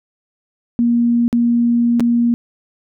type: tone with dropouts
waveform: sine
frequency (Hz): 236.8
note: A#3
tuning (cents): +27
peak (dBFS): -11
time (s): 0.79-2.34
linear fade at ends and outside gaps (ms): 0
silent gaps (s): 1.28-1.328 / 1.997-2.005
effects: none